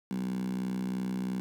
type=tone with high-pass filter; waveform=10% pulse; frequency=63 Hz; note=B1; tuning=35 cents sharp; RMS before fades=-33 dBFS; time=0.11-1.4 s; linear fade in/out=0 ms; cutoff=200 Hz; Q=7.8; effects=none